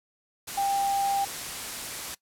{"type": "tone in noise", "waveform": "sine", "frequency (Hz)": 794, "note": "G5", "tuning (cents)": 22, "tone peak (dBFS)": -23, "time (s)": [0.57, 1.25], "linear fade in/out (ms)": 10, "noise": "white", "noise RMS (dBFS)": -35, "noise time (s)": [0.47, 2.15], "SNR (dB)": 9, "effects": ["noise-tail reverb RT60 0.1 s tail -20 dB re dry", "low-pass 12000 Hz 12 dB/octave"]}